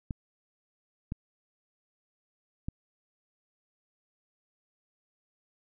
clicks, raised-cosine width 5 ms, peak -21 dBFS, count 3, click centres 0.108 / 1.121 / 2.685 s, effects none

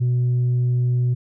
sine tone, 123.47 Hz, B2, in tune, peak -14 dBFS, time 0-1.15 s, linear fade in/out 20 ms, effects tanh soft clip ceiling -15 dBFS

